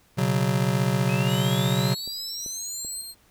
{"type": "chord", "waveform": "square", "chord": "B suspended second", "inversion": "none", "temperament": "just", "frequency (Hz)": [123.47, 138.9, 185.21], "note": ["B2", "C#3", "F#3"], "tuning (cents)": [0, 4, 2], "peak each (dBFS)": -26, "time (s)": [0.17, 1.95], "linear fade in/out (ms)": 20}
{"type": "exponential sweep", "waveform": "sine", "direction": "up", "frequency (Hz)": [2518, 8340], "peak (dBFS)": -32, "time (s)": [1.09, 3.01], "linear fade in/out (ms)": 0}
{"type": "tone with pitch glide", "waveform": "20% pulse", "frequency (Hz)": [3780, 4194], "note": ["A#7", "C8"], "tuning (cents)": [23, 3], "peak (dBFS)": -30, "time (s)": [1.26, 3.15], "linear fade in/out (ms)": 50, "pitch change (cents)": 180, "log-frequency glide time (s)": [1.69, 2.87]}
{"type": "click train", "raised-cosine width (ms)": 2, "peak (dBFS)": -29, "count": 4, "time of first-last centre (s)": [1.69, 2.848], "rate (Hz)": 2.59}
{"effects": ["pink hiss -60 dBFS RMS until 3.3 s"]}